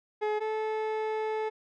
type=tone pair in turn; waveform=30% pulse; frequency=424.5 / 434.9 Hz; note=G#4 / A4; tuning=+38 / -20 cents; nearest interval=unison; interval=42 cents; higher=second; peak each=-24 / -26 dBFS; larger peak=first; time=0.21-0.4 / 0.4-1.5 s; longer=second; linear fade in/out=20 ms; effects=low-pass 2000 Hz 12 dB/octave